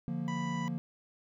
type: chord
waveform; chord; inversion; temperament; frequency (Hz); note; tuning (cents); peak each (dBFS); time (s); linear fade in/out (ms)
triangle; Bb major; first; equal; 146.83 / 174.61 / 233.1; D3 / F3 / Bb3; 0 / 0 / 0; -37 / -34 / -35; 0.08-0.78; 0
type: harmonic tone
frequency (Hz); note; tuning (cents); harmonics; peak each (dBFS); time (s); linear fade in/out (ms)
987.8; B5; 0; 1 / 2 / 3 / 4 / 5 / 6 / 7; -39 / -44 / -51 / -62 / -64 / -58 / -57; 0.28-0.68; 0
effects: none